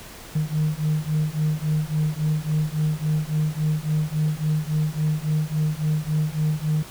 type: beating tone pair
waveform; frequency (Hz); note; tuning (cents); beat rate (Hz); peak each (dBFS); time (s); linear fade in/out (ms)
sine; 152.1 / 155.7; D#3 / D#3; -39 / +2; 3.6; -22; 0.35-6.83; 10
effects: tanh soft clip ceiling -16 dBFS + pink hiss -41 dBFS RMS until 6.9 s